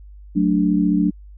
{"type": "chord", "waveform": "sine", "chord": "D major", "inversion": "first", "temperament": "equal", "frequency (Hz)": [185, 220, 293.7], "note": ["F#3", "A3", "D4"], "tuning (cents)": [0, 0, 0], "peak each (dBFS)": [-18, -21, -18], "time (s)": [0.35, 1.11], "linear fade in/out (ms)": 20, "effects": ["added 50 Hz sine -38 dBFS peak until 1.37 s"]}